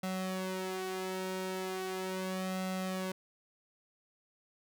sawtooth tone with flanger, 187.2 Hz, F#3, 20 cents sharp, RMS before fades -37 dBFS, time 0.03-3.12 s, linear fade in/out 5 ms, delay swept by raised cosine 1.5 to 3.2 ms, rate 0.38 Hz, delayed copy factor +0.75, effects none

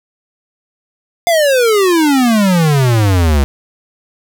square exponential sweep, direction down, 705 to 67.4 Hz, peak -9 dBFS, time 1.27-3.44 s, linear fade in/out 0 ms, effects none

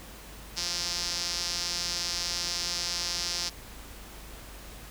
sawtooth tone with band-pass filter, 174.61 Hz, F3, in tune, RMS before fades -32 dBFS, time 0.56-3.5 s, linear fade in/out 20 ms, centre 5200 Hz, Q 4, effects added 50 Hz sine -47 dBFS peak until 4.9 s + pink hiss -47 dBFS RMS until 4.9 s

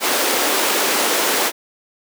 pink high-pass noise, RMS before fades -18 dBFS, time 0-1.52 s, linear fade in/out 50 ms, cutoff 310 Hz, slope 24 dB/octave, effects none

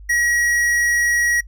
sine tone with tanh clipping, 1908 Hz, A#6, 40 cents sharp, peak -17 dBFS, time 0.09-1.41 s, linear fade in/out 10 ms, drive 16 dB, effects noise-tail reverb RT60 0.1 s tail -26 dB re dry + added 50 Hz sine -36 dBFS peak until 1.47 s

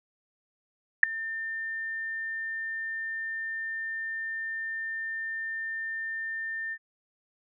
sine tone with ADSR envelope, 1800 Hz, A6, 39 cents sharp, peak -7 dBFS, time 1.03-6.78 s, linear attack 4 ms, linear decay 4 ms, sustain -24 dB, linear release 56 ms, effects none

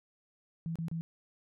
sine tone bursts, 164.81 Hz, E3, in tune, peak -33 dBFS, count 3, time 0.66-1.01 s, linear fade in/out 0 ms, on 96 ms, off 31 ms, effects none

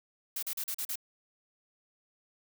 blue noise bursts, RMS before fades -35 dBFS, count 6, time 0.36-0.957 s, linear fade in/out 5 ms, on 67 ms, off 39 ms, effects none

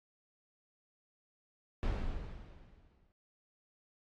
brown noise with exponential decay, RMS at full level -31 dBFS, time 1.83-3.12 s, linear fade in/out 0 ms, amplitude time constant 280 ms, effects low-pass 4000 Hz 12 dB/octave + AAC 48 kbps

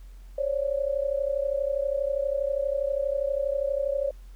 sine tone pair together, 541.6 / 574 Hz, C#5 / D5, -40 / -40 cents, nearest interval minor second, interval 100 cents, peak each -27 dBFS, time 0.38-4.11 s, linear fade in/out 5 ms, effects added 44 Hz sine -42 dBFS peak until 4.35 s + pink hiss -62 dBFS RMS until 4.35 s

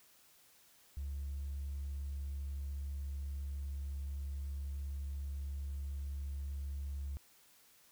triangle tone with tanh clipping, 69.9 Hz, C#2, 15 cents sharp, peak -37 dBFS, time 0.97-7.17 s, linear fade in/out 0 ms, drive 1 dB, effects white hiss -65 dBFS RMS until 7.91 s

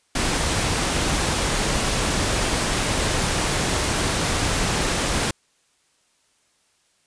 pink noise, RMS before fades -22 dBFS, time 0.15-5.31 s, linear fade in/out 5 ms, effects white hiss -64 dBFS RMS until 7.06 s + resampled to 22050 Hz

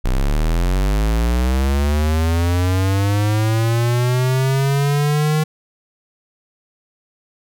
square linear sweep, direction up, 30 to 155.56 Hz, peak -15 dBFS, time 0.04-5.44 s, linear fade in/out 10 ms, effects none

